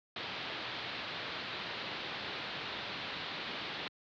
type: low-pass noise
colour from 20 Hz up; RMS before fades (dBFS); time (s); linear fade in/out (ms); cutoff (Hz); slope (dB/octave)
white; -41; 0.16-3.88; 2; 4200; 48
effects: high-pass 100 Hz 12 dB/octave